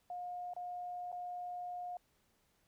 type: tone with dropouts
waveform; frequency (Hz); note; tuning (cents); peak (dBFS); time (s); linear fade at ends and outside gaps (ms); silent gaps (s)
sine; 714; F5; +38; -40; 0.1-1.97; 2; 0.536-0.564 / 1.118-1.126
effects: pink hiss -75 dBFS RMS until 2.67 s